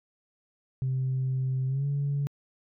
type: tone with pitch glide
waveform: sine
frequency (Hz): 130.81 to 141.83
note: C3 to C#3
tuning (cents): 0 to +40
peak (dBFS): -24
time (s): 0.82-2.27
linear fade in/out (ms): 0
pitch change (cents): +140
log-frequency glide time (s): 1.67-1.86
effects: tanh soft clip ceiling -22 dBFS